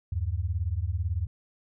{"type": "beating tone pair", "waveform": "sine", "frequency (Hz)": [77.78, 95.78], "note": ["D#2", "G2"], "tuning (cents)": [0, -40], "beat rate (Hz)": 18, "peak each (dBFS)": -29, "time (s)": [0.12, 1.27], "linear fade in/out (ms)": 5, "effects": []}